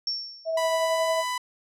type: tone with exponential decay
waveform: sine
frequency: 5460 Hz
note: F8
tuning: 40 cents flat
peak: -23 dBFS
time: 0.07-0.67 s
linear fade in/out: 2 ms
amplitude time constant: 130 ms
type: tone with tremolo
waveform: sine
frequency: 649 Hz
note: E5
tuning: 27 cents flat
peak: -21 dBFS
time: 0.45-1.24 s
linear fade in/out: 50 ms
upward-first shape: triangle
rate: 11 Hz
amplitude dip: 45%
type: tone with pitch glide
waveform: sawtooth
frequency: 988 to 996.6 Hz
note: B5 to B5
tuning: 0 to +15 cents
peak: -23 dBFS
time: 0.57-1.38 s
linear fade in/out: 5 ms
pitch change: +15 cents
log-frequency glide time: 0.69-1.05 s
effects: low-pass 11000 Hz 12 dB/octave